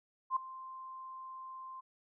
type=tone with ADSR envelope; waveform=sine; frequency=1046 Hz; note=C6; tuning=1 cent flat; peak=-26 dBFS; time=0.3-1.81 s; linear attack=63 ms; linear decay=5 ms; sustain=-18 dB; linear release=15 ms; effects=none